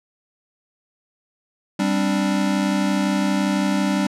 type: chord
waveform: square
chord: G suspended fourth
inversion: none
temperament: equal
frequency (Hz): 196 / 261.6 / 293.7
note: G3 / C4 / D4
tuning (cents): 0 / 0 / 0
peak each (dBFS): -21 / -27 / -24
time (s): 1.79-4.07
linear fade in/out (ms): 5
effects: low-pass 9000 Hz 12 dB/octave